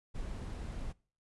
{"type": "noise", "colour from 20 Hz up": "brown", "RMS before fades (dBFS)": -40, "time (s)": [0.14, 0.93], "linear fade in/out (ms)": 20, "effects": ["noise-tail reverb RT60 0.4 s tail -23 dB re dry", "resampled to 24000 Hz"]}